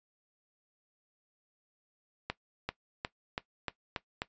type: accelerating click train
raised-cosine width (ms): 0.3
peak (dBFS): -17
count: 7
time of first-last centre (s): 2.3-4.219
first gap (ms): 390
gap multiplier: 0.92
effects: noise-tail reverb RT60 0.1 s tail -17 dB re dry + resampled to 16000 Hz